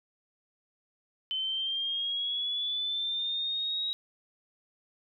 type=linear sweep; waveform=sine; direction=up; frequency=3055 to 3823 Hz; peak=-29 dBFS; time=1.31-3.93 s; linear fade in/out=0 ms; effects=none